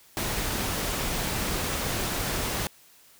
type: noise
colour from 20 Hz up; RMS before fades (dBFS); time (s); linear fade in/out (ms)
pink; -29; 0.17-2.67; 0
effects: white hiss -56 dBFS RMS until 3.19 s